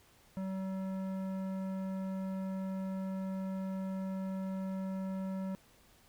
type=tone with tanh clipping; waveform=sine; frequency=190.4 Hz; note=F#3; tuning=50 cents sharp; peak=-37 dBFS; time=0.37-5.55 s; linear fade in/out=0 ms; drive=14 dB; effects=pink hiss -64 dBFS RMS until 6.08 s